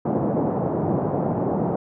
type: band-pass noise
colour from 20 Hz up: pink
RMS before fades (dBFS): -23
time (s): 0.05-1.76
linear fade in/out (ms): 5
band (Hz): 130 to 790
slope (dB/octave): 24
effects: none